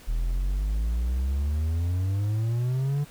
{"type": "exponential sweep", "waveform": "triangle", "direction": "up", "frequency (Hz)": [38.89, 147.5], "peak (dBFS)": -21, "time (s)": [0.07, 3.05], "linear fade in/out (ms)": 20, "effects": ["pink hiss -50 dBFS RMS until 3.1 s"]}